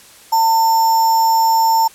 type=tone with sample-and-hold; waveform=sine; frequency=900 Hz; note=A5; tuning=39 cents sharp; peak=-10 dBFS; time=0.32-1.88 s; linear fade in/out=10 ms; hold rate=6300 Hz; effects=white hiss -43 dBFS RMS until 1.94 s + low-pass 12000 Hz 12 dB/octave